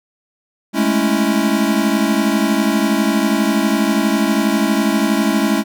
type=chord; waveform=square; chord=A major seventh; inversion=third; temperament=equal; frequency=207.7 / 220 / 277.2 / 329.6 Hz; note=G#3 / A3 / C#4 / E4; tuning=0 / 0 / 0 / 0 cents; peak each=-19 / -20 / -20 / -21 dBFS; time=0.73-5.64 s; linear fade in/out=50 ms; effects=none